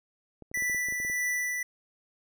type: clicks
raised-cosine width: 2 ms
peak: -32 dBFS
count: 11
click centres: 0.423 / 0.515 / 0.574 / 0.623 / 0.698 / 0.747 / 0.886 / 0.924 / 1.001 / 1.049 / 1.099 s
type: tone with tremolo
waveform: square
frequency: 1975.5 Hz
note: B6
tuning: in tune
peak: -27 dBFS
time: 0.54-1.63 s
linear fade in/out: 5 ms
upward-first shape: triangle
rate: 1.7 Hz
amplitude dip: 35%
effects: none